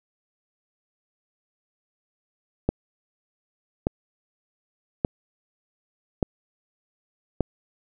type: click train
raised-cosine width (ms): 2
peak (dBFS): -7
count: 5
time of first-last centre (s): 2.69-7.407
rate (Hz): 0.848
effects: none